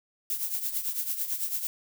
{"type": "noise with tremolo", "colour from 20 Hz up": "violet", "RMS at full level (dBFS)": -28, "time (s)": [0.3, 1.67], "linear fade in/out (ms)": 0, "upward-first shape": "triangle", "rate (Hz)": 9, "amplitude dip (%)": 75, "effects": []}